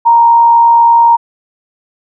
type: tone with frequency modulation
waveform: sine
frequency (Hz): 932.3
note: A#5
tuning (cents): 0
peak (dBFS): -3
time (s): 0.05-1.17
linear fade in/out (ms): 20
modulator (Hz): 68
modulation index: 0.21
effects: none